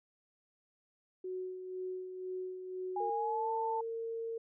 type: tone with tremolo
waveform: sine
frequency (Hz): 370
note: F#4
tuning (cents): 0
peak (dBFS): -36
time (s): 1.24-3.1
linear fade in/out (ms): 5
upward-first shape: sine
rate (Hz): 2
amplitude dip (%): 50
type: tone with pitch glide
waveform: sine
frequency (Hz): 819 to 888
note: G#5 to A5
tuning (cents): -24 to +16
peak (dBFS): -33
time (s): 2.96-3.81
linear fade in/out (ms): 5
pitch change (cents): +140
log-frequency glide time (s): 3.12-3.51
type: tone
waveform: sine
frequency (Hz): 456.1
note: A#4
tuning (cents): -38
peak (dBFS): -36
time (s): 3-4.38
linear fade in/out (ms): 5
effects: none